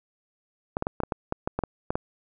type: clicks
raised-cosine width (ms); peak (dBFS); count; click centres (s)
1; -12; 12; 0.769 / 0.824 / 0.869 / 1.003 / 1.035 / 1.122 / 1.324 / 1.475 / 1.59 / 1.637 / 1.905 / 1.955
effects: none